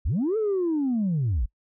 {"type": "linear two-way sweep", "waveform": "sine", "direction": "up then down", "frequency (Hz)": [43.65, 450, 43.65], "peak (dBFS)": -20, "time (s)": [0.05, 1.46], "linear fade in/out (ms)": 10, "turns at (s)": 0.37, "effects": ["noise-tail reverb RT60 0.1 s tail -24 dB re dry", "tanh soft clip ceiling -19 dBFS"]}